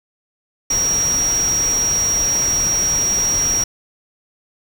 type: tone in noise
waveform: sine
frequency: 5670 Hz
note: F8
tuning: 25 cents sharp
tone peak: -15 dBFS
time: 0.7-3.64 s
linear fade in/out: 5 ms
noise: pink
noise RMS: -27 dBFS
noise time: 0.7-3.64 s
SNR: +9 dB
effects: none